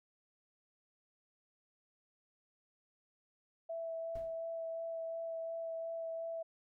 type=tone with vibrato; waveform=sine; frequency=659 Hz; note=E5; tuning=1 cent flat; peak=-38 dBFS; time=3.69-6.43 s; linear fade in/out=10 ms; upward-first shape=sine; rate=2.8 Hz; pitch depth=10 cents each way
type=noise with exponential decay; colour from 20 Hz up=brown; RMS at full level=-46 dBFS; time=4.15-4.42 s; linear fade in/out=5 ms; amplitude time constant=58 ms
effects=none